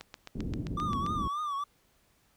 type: click train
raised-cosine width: 0.2 ms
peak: -24 dBFS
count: 9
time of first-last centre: 0.01-1.064 s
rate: 7.59 Hz
type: low-pass noise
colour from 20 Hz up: white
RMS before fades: -35 dBFS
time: 0.35-1.28 s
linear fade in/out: 5 ms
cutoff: 280 Hz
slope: 24 dB/octave
type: tone with vibrato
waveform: triangle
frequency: 1167 Hz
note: D6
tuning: 11 cents flat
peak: -29 dBFS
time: 0.77-1.64 s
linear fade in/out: 5 ms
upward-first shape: triangle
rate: 3.5 Hz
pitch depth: 110 cents each way
effects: pink hiss -68 dBFS RMS until 2.36 s